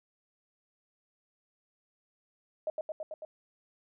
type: tone with echo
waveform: sine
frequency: 622.3 Hz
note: D#5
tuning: in tune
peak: -29 dBFS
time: 2.67-2.7 s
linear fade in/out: 2 ms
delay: 110 ms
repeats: 5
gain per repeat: -2 dB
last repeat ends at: 3.25 s
effects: none